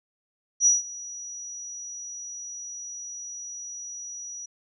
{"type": "tone with ADSR envelope", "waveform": "sine", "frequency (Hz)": 5830, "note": "F#8", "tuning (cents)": -26, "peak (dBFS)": -14, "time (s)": [0.6, 4.46], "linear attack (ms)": 62, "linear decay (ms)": 160, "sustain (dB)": -21, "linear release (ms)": 8, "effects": []}